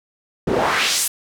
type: noise with band-pass filter sweep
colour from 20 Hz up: pink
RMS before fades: -19 dBFS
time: 0.47-1.08 s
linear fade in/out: 5 ms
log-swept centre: 280 to 12000 Hz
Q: 1.3
effects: none